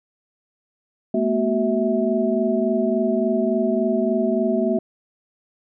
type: tone cluster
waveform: sine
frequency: 217.1 / 240.6 / 374.3 / 651 Hz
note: A3 / B3 / F#4 / E5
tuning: -23 / -45 / +20 / -22 cents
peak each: -23 dBFS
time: 1.14-4.79 s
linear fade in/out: 5 ms
effects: none